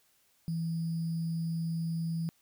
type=tone with sample-and-hold; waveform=sine; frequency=164.81 Hz; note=E3; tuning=in tune; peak=-30 dBFS; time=0.48-2.29 s; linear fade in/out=0 ms; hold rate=4900 Hz; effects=white hiss -69 dBFS RMS until 2.41 s